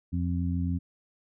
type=harmonic tone; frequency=87.31 Hz; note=F2; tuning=in tune; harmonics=1 / 2 / 3; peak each=-28 / -31 / -33 dBFS; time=0.12-0.79 s; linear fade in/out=20 ms; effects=none